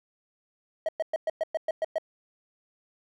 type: tone bursts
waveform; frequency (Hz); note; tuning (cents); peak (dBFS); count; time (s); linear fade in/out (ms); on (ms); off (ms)
triangle; 637; D#5; +41; -22; 9; 0.86-1.983; 2; 27; 110
effects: none